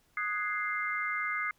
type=chord; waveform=sine; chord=Ab dominant seventh; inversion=second; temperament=equal; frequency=1244.5 / 1480 / 1661.2 / 2093 Hz; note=Eb6 / Gb6 / Ab6 / C7; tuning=0 / 0 / 0 / 0 cents; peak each=-35 / -39 / -39 / -33 dBFS; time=0.17-1.51 s; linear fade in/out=2 ms; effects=pink hiss -69 dBFS RMS until 1.58 s